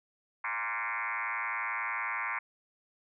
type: tone with frequency modulation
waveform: sine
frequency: 1605 Hz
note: G6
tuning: 40 cents sharp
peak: -31 dBFS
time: 0.44-2.39 s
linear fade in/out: 5 ms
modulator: 111 Hz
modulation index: 6.2
effects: none